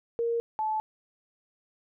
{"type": "tone pair in turn", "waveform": "sine", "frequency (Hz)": [466.2, 867], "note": ["A#4", "A5"], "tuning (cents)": [0, -26], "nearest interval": "major seventh", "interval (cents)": 1074, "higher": "second", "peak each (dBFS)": [-25, -26], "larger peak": "first", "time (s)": [[0.19, 0.4], [0.59, 0.8]], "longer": "neither", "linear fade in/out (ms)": 0, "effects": []}